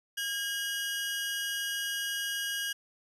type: tone pair together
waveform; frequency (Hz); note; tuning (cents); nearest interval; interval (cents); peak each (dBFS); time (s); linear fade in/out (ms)
sawtooth; 1625.3 / 2904; G#6 / F#7; -38 / -33; minor seventh; 1005; -30 / -32; 0.17-2.73; 10
effects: resampled to 32000 Hz + 11-bit